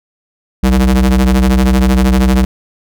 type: ring-modulated tone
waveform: square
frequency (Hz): 65.7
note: C2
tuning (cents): +8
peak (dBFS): -5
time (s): 0.63-2.45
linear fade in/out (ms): 5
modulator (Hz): 125
effects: none